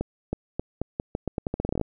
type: accelerating click train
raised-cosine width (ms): 2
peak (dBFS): -13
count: 18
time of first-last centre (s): 0.01-1.813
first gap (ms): 320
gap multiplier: 0.83
effects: none